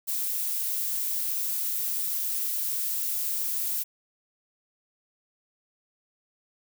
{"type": "noise", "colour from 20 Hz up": "violet", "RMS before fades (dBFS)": -29, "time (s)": [0.07, 3.84], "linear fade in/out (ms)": 20, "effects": []}